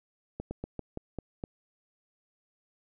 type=slowing click train; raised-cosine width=2 ms; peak=-22 dBFS; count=7; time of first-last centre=0.4-1.439 s; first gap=110 ms; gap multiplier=1.18; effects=none